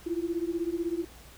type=beating tone pair; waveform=sine; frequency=331.7 / 347.7 Hz; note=E4 / F4; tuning=+11 / -8 cents; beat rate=16 Hz; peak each=-31 dBFS; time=0.06-1.05 s; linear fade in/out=10 ms; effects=added 60 Hz sine -53 dBFS peak until 1.37 s + pink hiss -52 dBFS RMS until 1.37 s